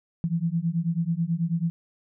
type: beating tone pair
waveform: sine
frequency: 163 / 172.2 Hz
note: E3 / F3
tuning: -19 / -24 cents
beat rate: 9.2 Hz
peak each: -26 dBFS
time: 0.24-1.7 s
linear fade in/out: 0 ms
effects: none